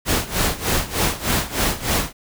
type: noise with tremolo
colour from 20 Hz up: pink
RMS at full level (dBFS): -18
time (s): 0.05-2.13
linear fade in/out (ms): 50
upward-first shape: sine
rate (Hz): 3.3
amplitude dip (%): 85
effects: none